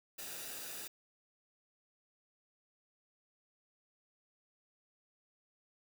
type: noise with comb filter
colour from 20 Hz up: white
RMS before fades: -45 dBFS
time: 0.18-0.88 s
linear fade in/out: 10 ms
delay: 0.93 ms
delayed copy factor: -0.55
effects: none